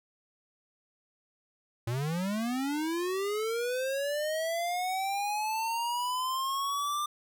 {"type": "linear sweep", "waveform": "square", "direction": "up", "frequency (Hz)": [112.1, 1196], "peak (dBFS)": -30, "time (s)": [1.87, 7.06], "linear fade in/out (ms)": 5, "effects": []}